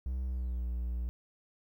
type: tone with pitch glide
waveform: triangle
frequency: 64 to 60.06 Hz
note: C2 to B1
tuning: -38 to -48 cents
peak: -30 dBFS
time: 0.06-1.09 s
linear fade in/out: 0 ms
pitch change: -110 cents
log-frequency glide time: 0.25-0.65 s
effects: 12-bit